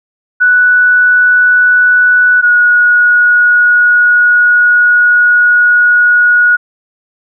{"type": "tone pair in turn", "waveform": "sine", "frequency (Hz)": [1480, 1453.7], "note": ["F#6", "F#6"], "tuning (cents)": [0, -31], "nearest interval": "unison", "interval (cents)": 31, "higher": "first", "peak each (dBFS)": -4, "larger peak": "neither", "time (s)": [[0.4, 2.42], [2.42, 6.57]], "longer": "second", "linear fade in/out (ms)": 20, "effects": []}